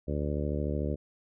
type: harmonic tone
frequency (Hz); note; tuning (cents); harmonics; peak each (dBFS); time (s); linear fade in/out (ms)
73.42; D2; 0; 1 / 2 / 3 / 4 / 5 / 6 / 7 / 8; -32 / -35 / -37 / -38 / -39 / -40 / -40 / -41; 0.07-0.96; 20
effects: none